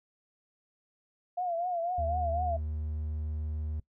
sine tone with vibrato, 698.5 Hz, F5, in tune, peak -29 dBFS, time 1.37-2.57 s, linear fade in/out 10 ms, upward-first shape triangle, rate 4 Hz, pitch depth 100 cents each way
triangle tone, 76.7 Hz, D#2, 24 cents flat, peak -30 dBFS, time 1.98-3.8 s, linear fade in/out 5 ms
effects noise-tail reverb RT60 0.1 s tail -20 dB re dry

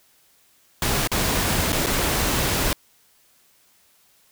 pink noise with dropouts, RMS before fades -22 dBFS, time 0.82-2.73 s, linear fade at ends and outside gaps 2 ms, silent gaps 1.074-1.116 / 1.722-1.728 / 1.862-1.867 s, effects white hiss -59 dBFS RMS until 4.31 s

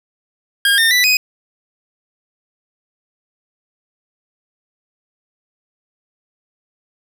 25% pulse tone with pitch steps, 1618 / 1818 / 1976 / 2505 Hz, G#6 / A#6 / B6 / D#7, -46 / -44 / 0 / +11 cents, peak -7 dBFS, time 0.65-1.17 s, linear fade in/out 2 ms, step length 130 ms, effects none

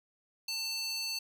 square tone with high-pass filter, 892 Hz, A5, 23 cents sharp, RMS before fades -36 dBFS, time 0.48-1.19 s, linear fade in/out 5 ms, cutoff 3800 Hz, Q 7, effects none

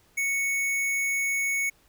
square tone, 2217 Hz, C#7, in tune, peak -25 dBFS, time 0.17-1.7 s, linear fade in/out 10 ms, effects pink hiss -62 dBFS RMS until 1.88 s

